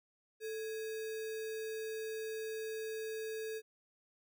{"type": "tone with sample-and-hold", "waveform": "sine", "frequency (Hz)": 440, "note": "A4", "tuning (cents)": 0, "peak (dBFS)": -38, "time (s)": [0.4, 3.62], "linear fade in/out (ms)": 50, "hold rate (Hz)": 2100, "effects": []}